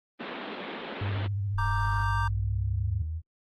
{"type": "band-pass noise", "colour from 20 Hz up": "pink", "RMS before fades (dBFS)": -37, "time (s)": [0.19, 1.28], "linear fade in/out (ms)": 20, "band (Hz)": [190, 3700], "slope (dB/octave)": 48}
{"type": "tone with vibrato", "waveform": "sine", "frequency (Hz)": 99.9, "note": "G2", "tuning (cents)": 33, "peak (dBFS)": -27, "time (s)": [1.01, 3.02], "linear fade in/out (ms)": 5, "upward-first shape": "square", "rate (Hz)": 14, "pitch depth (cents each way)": 51}
{"type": "linear sweep", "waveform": "sine", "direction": "up", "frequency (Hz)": [36.71, 82.41], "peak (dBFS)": -30, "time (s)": [1.53, 3.22], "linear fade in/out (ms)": 50}
{"type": "chord", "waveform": "triangle", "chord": "G minor", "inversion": "first", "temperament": "equal", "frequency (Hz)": [932.3, 1174.7, 1568], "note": ["Bb5", "D6", "G6"], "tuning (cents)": [0, 0, 0], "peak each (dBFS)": [-30, -31, -32], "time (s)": [1.58, 2.28], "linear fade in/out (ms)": 5}
{"effects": ["Opus 24 kbps"]}